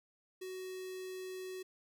square tone with notch filter, 372.8 Hz, F#4, 13 cents sharp, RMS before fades -44 dBFS, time 0.41-1.63 s, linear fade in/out 10 ms, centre 990 Hz, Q 0.98, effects none

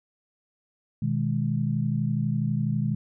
sine chord, G# minor, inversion first, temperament equal, 123.47 / 155.56 / 207.7 Hz, B2 / D#3 / G#3, 0 / 0 / 0 cents, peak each -27 / -27 / -28 dBFS, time 1.02-2.95 s, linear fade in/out 5 ms, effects none

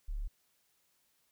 sine tone, 35.99 Hz, D1, 34 cents flat, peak -34 dBFS, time 0.08-0.28 s, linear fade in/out 10 ms, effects white hiss -74 dBFS RMS until 1.31 s

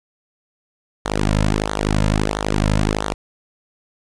sawtooth tone with flanger, 51.91 Hz, G#1, in tune, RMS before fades -19 dBFS, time 1.05-3.14 s, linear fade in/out 5 ms, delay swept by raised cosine 0.38 to 2.68 ms, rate 1.5 Hz, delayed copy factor -0.85, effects resampled to 22050 Hz + 8-bit

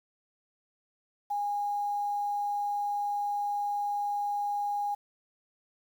sine tone with quantisation, 819 Hz, G#5, 24 cents flat, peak -28 dBFS, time 1.3-4.95 s, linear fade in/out 10 ms, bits 9, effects none

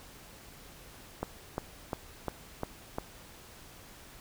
click train, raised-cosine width 1 ms, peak -18 dBFS, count 6, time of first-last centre 1.23-2.984 s, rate 2.85 Hz, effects pink hiss -52 dBFS RMS until 4.2 s

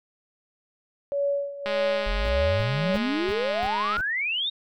sine tone with tremolo, 565 Hz, C#5, 33 cents sharp, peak -21 dBFS, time 1.12-2.96 s, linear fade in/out 0 ms, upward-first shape sine, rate 1.7 Hz, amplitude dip 80%
click train, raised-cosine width 0.3 ms, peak -15 dBFS, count 481, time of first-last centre 1.66-3.968 s, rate 208 Hz
sine exponential sweep, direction up, 38 to 3800 Hz, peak -24 dBFS, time 2.06-4.5 s, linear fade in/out 10 ms
brown noise bursts, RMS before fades -35 dBFS, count 6, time 2.25-4.01 s, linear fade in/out 0 ms, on 35 ms, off 310 ms
effects none

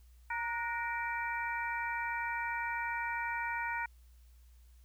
harmonic tone with a mistuned harmonic, 466.2 Hz, A#4, in tune, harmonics 2 / 3 / 4 / 5, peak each -37 / -39 / -40 / -41 dBFS, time 0.3-3.86 s, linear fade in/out 5 ms, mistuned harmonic 3, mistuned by +71 cents, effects added 60 Hz sine -56 dBFS peak until 4.84 s + white hiss -72 dBFS RMS until 4.84 s

